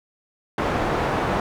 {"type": "low-pass noise", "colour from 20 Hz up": "white", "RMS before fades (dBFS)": -23, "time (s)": [0.58, 1.4], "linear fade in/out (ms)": 2, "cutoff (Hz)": 950, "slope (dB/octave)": 12, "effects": []}